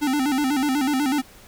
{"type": "tone with vibrato", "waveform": "square", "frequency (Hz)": 277.2, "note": "C#4", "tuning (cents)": 0, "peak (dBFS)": -20, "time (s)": [0.01, 1.22], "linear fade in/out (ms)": 20, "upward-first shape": "square", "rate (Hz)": 8.1, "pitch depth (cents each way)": 110, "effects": ["pink hiss -48 dBFS RMS until 1.47 s"]}